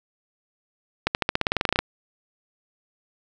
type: accelerating click train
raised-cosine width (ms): 0.3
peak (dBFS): -4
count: 15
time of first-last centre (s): 1.07-1.79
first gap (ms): 79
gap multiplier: 0.93
effects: none